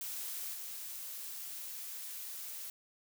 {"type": "noise with level steps", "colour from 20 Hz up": "blue", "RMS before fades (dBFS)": [-41, -44], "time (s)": [0.01, 2.7], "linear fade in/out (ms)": 2, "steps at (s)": 0.53, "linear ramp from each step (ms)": 10, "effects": []}